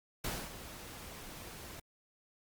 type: noise with ADSR envelope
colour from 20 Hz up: pink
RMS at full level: -37 dBFS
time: 0.24-1.8 s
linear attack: 6 ms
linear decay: 250 ms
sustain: -11 dB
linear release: 7 ms
effects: Opus 48 kbps